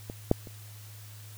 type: clicks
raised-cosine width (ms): 2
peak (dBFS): -24 / -7 / -30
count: 3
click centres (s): 0.099 / 0.314 / 0.472
effects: added 105 Hz sine -45 dBFS peak until 1.37 s + white hiss -52 dBFS RMS until 1.37 s